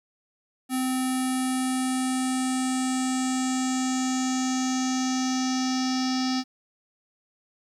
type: tone with low-pass filter sweep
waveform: square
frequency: 258.3 Hz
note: C4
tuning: 22 cents flat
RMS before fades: -26 dBFS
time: 0.69-6.44 s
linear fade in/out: 50 ms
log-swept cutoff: 11000 to 5200 Hz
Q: 5.3
effects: 10-bit